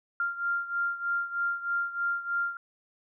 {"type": "beating tone pair", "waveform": "sine", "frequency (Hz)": [1392, 1395.2], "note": ["F6", "F6"], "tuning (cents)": [-6, -2], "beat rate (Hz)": 3.2, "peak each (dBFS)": [-29, -33], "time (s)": [0.2, 2.57], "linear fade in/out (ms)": 2, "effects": []}